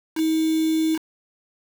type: tone with quantisation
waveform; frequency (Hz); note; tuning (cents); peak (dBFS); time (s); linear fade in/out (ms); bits
sine; 318.5; D#4; +41; -18; 0.15-0.99; 50; 5
effects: none